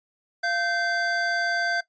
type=tone pair together; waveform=square; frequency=692 / 1553.5 Hz; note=F5 / G6; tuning=-16 / -16 cents; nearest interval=octave + major second; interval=1400 cents; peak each=-29 / -25 dBFS; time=0.43-1.81 s; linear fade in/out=10 ms; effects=noise-tail reverb RT60 0.1 s tail -17 dB re dry + resampled to 16000 Hz